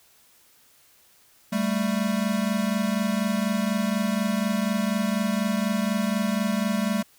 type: tone pair together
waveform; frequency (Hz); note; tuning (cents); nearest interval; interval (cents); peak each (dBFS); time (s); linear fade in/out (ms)
square; 197 / 221.1; G3 / A3; +9 / +9; major second; 200; -26; 1.52-7.03; 10
effects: white hiss -58 dBFS RMS until 7.18 s